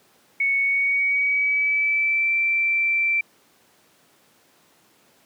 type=tone with pitch glide; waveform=sine; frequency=2217 to 2342 Hz; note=C#7 to D7; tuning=0 to -5 cents; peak=-18 dBFS; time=0.4-3.21 s; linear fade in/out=5 ms; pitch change=+95 cents; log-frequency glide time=0.58-2.34 s; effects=pink hiss -58 dBFS RMS until 5.25 s + high-pass 200 Hz 12 dB/octave